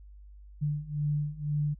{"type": "beating tone pair", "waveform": "sine", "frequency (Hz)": [146.83, 148.83], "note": ["D3", "D3"], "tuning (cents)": [0, 23], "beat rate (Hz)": 2, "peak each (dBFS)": [-32, -30], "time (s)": [0.61, 1.75], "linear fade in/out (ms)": 20, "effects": ["added 50 Hz sine -47 dBFS peak until 1.79 s"]}